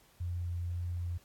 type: tone with vibrato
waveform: sine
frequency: 87.31 Hz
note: F2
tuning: in tune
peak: -33 dBFS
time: 0.2-1.18 s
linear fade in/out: 10 ms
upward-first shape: sine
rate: 1.9 Hz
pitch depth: 8 cents each way
effects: pink hiss -64 dBFS RMS until 1.24 s + AAC 64 kbps